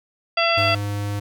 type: harmonic tone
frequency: 673 Hz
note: E5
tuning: 36 cents sharp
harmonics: 1 / 2 / 3 / 4 / 5 / 7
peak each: -21 / -23 / -27 / -22 / -27 / -26 dBFS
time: 0.37-0.75 s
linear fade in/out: 5 ms
type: tone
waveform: square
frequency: 102.2 Hz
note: G#2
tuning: 27 cents flat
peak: -24 dBFS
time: 0.57-1.2 s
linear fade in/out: 10 ms
effects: none